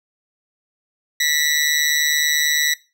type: tone with amplitude modulation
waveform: 20% pulse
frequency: 1953 Hz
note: B6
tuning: 20 cents flat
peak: -8 dBFS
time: 1.2-2.74 s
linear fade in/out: 5 ms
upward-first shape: sine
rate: 149 Hz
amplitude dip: 65%
effects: noise-tail reverb RT60 0.3 s tail -20 dB re dry